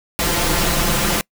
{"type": "noise with comb filter", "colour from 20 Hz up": "pink", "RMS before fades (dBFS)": -18, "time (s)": [0.19, 1.21], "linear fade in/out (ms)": 0, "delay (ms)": 5.8, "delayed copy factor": 0.7, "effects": ["noise-tail reverb RT60 0.1 s tail -26 dB re dry"]}